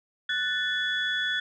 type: tone cluster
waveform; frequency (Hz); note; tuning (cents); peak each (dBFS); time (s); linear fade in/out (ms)
sine; 1484 / 1760 / 3406; F#6 / A6 / G#7; +5 / 0 / +43; -29; 0.29-1.4; 5
effects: tanh soft clip ceiling -17 dBFS